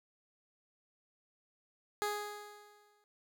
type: tone with exponential decay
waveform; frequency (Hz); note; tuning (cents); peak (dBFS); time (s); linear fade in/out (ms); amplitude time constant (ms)
15% pulse; 415.3; G#4; 0; -25; 2.02-3.04; 0; 220
effects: none